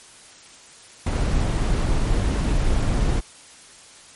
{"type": "noise with ADSR envelope", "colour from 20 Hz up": "brown", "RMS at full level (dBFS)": -18, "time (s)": [1.06, 3.21], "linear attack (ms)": 8, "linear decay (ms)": 10, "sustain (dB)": -2, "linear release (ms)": 22, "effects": ["white hiss -46 dBFS RMS until 4.15 s", "MP3 48 kbps"]}